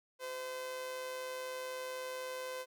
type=tone with amplitude modulation; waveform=sawtooth; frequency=512 Hz; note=C5; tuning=38 cents flat; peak=-34 dBFS; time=0.19-2.66 s; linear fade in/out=50 ms; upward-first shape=sine; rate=144 Hz; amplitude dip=40%; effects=none